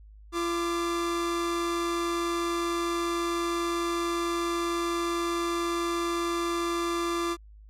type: tone pair together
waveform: 45% pulse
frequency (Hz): 341.7 / 1183.7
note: F4 / D6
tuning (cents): -38 / +13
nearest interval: octave + minor seventh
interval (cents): 2151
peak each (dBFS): -28 / -32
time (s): 0.32-7.37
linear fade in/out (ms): 50
effects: added 52 Hz sine -47 dBFS peak until 7.69 s + low-pass 10000 Hz 12 dB/octave